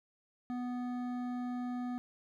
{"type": "tone with hard clipping", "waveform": "sine", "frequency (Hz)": 246.9, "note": "B3", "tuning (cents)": 0, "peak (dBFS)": -37, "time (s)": [0.5, 1.98], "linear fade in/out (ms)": 0, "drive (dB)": 11, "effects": []}